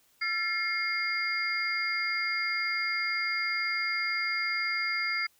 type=tone cluster; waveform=sine; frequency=1359 / 1752 / 2138 / 4810 Hz; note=F6 / A6 / C7 / D8; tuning=-48 / -8 / +37 / +41 cents; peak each=-36 / -37 / -29 / -36 dBFS; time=0.21-5.27 s; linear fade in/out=10 ms; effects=white hiss -66 dBFS RMS until 5.39 s